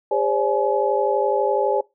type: tone cluster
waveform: sine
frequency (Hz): 404.9 / 522 / 574 / 848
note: G#4 / C5 / D5 / G#5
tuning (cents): -44 / -4 / -40 / +36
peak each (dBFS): -23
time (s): 0.11-1.81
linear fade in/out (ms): 5
effects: noise-tail reverb RT60 0.2 s tail -21 dB re dry